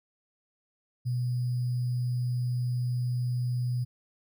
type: tone with sample-and-hold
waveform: sine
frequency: 123.47 Hz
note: B2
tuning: in tune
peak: -26 dBFS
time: 1.05-3.85 s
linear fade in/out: 20 ms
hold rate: 4900 Hz
effects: none